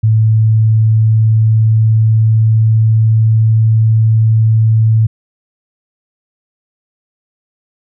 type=tone with pitch glide; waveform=sine; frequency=110 to 110.96 Hz; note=A2 to A2; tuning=0 to +15 cents; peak=-6 dBFS; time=0.03-5.07 s; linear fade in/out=10 ms; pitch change=+15 cents; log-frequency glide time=0.19-3.64 s; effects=none